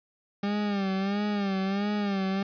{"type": "tone with vibrato", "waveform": "40% pulse", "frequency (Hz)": 199.4, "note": "G3", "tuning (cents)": 30, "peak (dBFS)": -25, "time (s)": [0.43, 2.43], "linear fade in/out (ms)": 5, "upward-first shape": "sine", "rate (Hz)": 1.5, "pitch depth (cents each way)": 77, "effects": ["resampled to 11025 Hz", "9-bit"]}